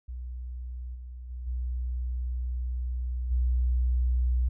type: tone with level steps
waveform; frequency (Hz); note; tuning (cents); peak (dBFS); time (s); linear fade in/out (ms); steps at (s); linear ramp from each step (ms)
sine; 61.74; B1; 0; -34 / -38 / -34 / -28 / -22; 0.08-4.49; 10; 0.94 / 1.29 / 1.46 / 3.3; 20
effects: none